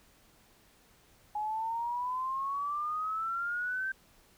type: exponential sweep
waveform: sine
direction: up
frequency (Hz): 835 to 1568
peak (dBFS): -31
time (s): 1.35-3.92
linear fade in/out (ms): 5
effects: pink hiss -63 dBFS RMS until 4.37 s